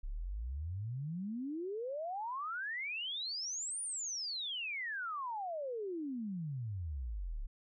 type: exponential two-way sweep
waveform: sine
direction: up then down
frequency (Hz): 31.77 to 9610 to 31.77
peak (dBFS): -37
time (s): 0.03-7.47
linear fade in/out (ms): 10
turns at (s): 3.82
effects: none